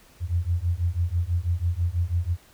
sine beating tone pair, 83.8 / 89.9 Hz, E2 / F#2, +29 / -49 cents, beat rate 6.1 Hz, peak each -25 dBFS, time 0.2-2.37 s, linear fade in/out 50 ms, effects pink hiss -55 dBFS RMS until 2.53 s

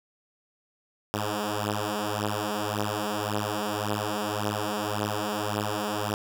5% pulse beating tone pair, 103.83 / 105.63 Hz, G#2 / G#2, 0 / +30 cents, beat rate 1.8 Hz, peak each -19 dBFS, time 1.14-6.14 s, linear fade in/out 0 ms, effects none

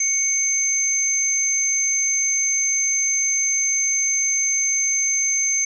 sine tone pair together, 2218 / 6273 Hz, C#7 / G8, 0 / 0 cents, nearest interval octave + tritone, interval 1800 cents, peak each -26 / -18 dBFS, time 0-5.65 s, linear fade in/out 5 ms, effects none

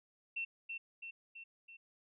sine tone with echo, 2700 Hz, E7, 41 cents sharp, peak -36 dBFS, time 0.36-0.45 s, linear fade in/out 10 ms, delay 330 ms, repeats 4, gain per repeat -4 dB, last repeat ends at 1.77 s, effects none

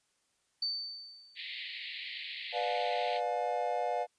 sine tone with exponential decay, 4556 Hz, C#8, 47 cents sharp, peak -29 dBFS, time 0.62-1.64 s, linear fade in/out 5 ms, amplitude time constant 220 ms
pink band-pass noise, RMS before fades -42 dBFS, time 1.35-3.21 s, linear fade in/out 50 ms, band 1900 to 4400 Hz, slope 96 dB/octave
triangle chord, B diminished seventh, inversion none, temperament just, 493.9 / 592.7 / 711.2 / 853.4 Hz, B4 / D5 / F5 / Ab5, 0 / +16 / +31 / +47 cents, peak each -35 / -35 / -31 / -37 dBFS, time 2.52-4.07 s, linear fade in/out 50 ms
effects white hiss -75 dBFS RMS until 4.18 s + resampled to 22050 Hz

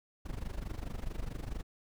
brown noise with amplitude modulation, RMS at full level -35 dBFS, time 0.25-1.63 s, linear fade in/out 10 ms, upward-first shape sine, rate 24.6 Hz, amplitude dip 85%, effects none

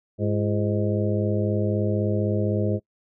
harmonic tone with a mistuned harmonic, 103.83 Hz, G#2, in tune, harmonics 1 / 2 / 3 / 4 / 5 / 6, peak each -24 / -27 / -29 / -30 / -31 / -32 dBFS, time 0.18-2.8 s, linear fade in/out 50 ms, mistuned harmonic 3, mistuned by +150 cents, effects noise-tail reverb RT60 0.1 s tail -24 dB re dry

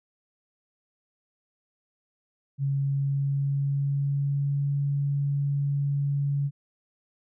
sine tone with pitch glide, 138.59 to 141.42 Hz, C#3 to C#3, 0 to +35 cents, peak -23 dBFS, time 2.58-6.51 s, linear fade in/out 50 ms, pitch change +35 cents, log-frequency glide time 2.76-4.72 s, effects none

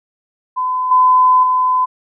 sine tone with level steps, 1014 Hz, B5, 45 cents sharp, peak -15 / -7 / -11 dBFS, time 0.56-1.86 s, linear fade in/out 20 ms, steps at 0.91 / 1.43 s, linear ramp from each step 5 ms, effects none

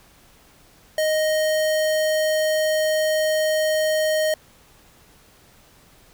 square tone, 622.3 Hz, D#5, in tune, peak -19 dBFS, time 0.98-4.34 s, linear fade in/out 2 ms, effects pink hiss -53 dBFS RMS until 6.13 s

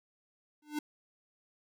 square tone with exponential growth, 299.6 Hz, D4, 35 cents sharp, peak -30 dBFS, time 0.62-0.79 s, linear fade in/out 5 ms, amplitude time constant 36 ms, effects none

